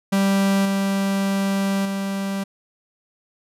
45% pulse tone with level steps, 196 Hz, G3, in tune, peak -16 / -19 / -23 dBFS, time 0.12-2.44 s, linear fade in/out 10 ms, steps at 0.65 / 1.85 s, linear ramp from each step 5 ms, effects resampled to 32000 Hz

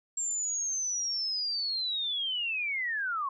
sine linear sweep, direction down, 7459 to 1055 Hz, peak -29 dBFS, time 0.17-3.29 s, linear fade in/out 5 ms, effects none

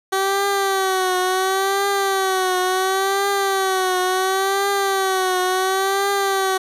15% pulse tone with vibrato, 382.5 Hz, G4, 42 cents flat, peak -11 dBFS, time 0.12-6.58 s, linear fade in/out 10 ms, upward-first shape triangle, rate 0.71 Hz, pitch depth 82 cents each way, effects resampled to 32000 Hz + 8-bit

